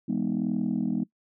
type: chord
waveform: sine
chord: E major seventh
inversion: none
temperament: just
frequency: 164.81 / 206 / 247.2 / 309 Hz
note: E3 / G#3 / B3 / D#4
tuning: 0 / -14 / +2 / -12 cents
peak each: -33 / -27 / -28 / -32 dBFS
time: 0.08-1.04 s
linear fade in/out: 10 ms
effects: noise-tail reverb RT60 0.1 s tail -20 dB re dry + tanh soft clip ceiling -18 dBFS